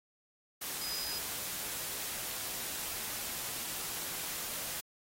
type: tone in noise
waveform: sine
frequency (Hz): 4978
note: D#8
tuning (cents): 0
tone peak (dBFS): -38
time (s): 0.81-1.19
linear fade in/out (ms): 10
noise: white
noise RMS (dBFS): -39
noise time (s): 0.61-4.81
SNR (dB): -2
effects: AAC 48 kbps